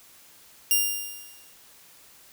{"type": "tone with exponential decay", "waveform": "5% pulse", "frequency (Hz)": 2800, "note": "F7", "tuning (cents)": 4, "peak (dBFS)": -8, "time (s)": [0.71, 1.54], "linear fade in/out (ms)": 1, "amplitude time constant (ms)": 180, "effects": ["white hiss -53 dBFS RMS until 2.32 s"]}